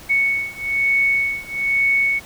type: beating tone pair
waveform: sine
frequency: 2217 / 2218.1 Hz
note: C#7 / C#7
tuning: 0 / 0 cents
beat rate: 1.1 Hz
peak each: -20 / -19 dBFS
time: 0.09-2.2 s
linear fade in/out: 20 ms
effects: pink hiss -41 dBFS RMS until 2.25 s